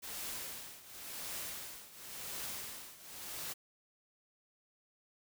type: noise with tremolo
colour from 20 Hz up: white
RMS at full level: -41 dBFS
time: 0.02-3.54 s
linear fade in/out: 20 ms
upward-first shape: triangle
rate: 0.93 Hz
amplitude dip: 85%
effects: none